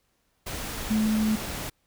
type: tone in noise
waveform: sine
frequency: 216.6 Hz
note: A3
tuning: 27 cents flat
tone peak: -21 dBFS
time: 0.9-1.36 s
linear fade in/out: 10 ms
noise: pink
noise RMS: -34 dBFS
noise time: 0.46-1.7 s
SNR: +10 dB
effects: pink hiss -71 dBFS RMS until 1.86 s